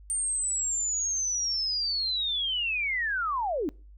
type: linear sweep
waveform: sine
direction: down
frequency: 8870 to 264.9 Hz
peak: -26 dBFS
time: 0.1-3.69 s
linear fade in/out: 0 ms
effects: noise-tail reverb RT60 0.4 s tail -26 dB re dry + added 50 Hz sine -47 dBFS peak until 3.97 s